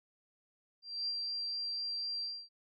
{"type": "tone with ADSR envelope", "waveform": "sine", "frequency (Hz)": 4726, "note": "D8", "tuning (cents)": 10, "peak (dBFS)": -32, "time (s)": [0.82, 2.49], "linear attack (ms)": 260, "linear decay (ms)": 45, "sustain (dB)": -3, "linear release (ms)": 260, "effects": []}